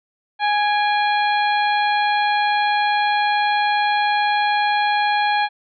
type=harmonic tone with a mistuned harmonic; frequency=830.6 Hz; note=G#5; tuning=in tune; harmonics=1 / 2 / 3 / 4 / 5; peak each=-17 / -23 / -27 / -29 / -31 dBFS; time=0.39-5.49 s; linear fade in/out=50 ms; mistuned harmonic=3; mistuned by=-60 cents; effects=none